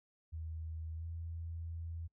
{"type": "tone with pitch glide", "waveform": "sine", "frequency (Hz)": [80.3, 82.94], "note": ["E2", "E2"], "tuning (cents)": [-45, 11], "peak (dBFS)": -40, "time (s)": [0.32, 2.08], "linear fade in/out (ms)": 20, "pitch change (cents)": 56, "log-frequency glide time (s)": [0.96, 1.05], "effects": ["noise-tail reverb RT60 0.1 s tail -25 dB re dry"]}